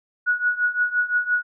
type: tone with tremolo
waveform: sine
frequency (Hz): 1462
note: F#6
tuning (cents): -21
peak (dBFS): -15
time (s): 0.26-1.43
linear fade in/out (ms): 20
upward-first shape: triangle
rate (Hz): 5.8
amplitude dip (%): 90
effects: none